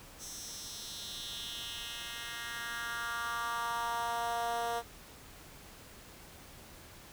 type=tone with high-pass filter sweep; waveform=10% pulse; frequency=234.3 Hz; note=A#3; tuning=9 cents sharp; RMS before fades=-38 dBFS; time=0.18-4.83 s; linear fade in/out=50 ms; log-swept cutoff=6400 to 560 Hz; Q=2.6; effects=pink hiss -53 dBFS RMS until 7.12 s